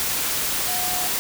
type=tone in noise; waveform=sine; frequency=726 Hz; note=F#5; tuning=33 cents flat; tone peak=-30 dBFS; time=0.68-1.07 s; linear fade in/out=0 ms; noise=white; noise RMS=-24 dBFS; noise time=0-1.19 s; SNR=-9 dB; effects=none